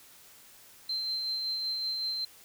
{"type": "tone with tremolo", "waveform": "sine", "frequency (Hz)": 4119, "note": "C8", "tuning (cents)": -28, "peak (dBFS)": -29, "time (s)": [0.89, 2.25], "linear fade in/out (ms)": 5, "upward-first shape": "sine", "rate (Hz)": 5.3, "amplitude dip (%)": 25, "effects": ["white hiss -55 dBFS RMS until 2.44 s"]}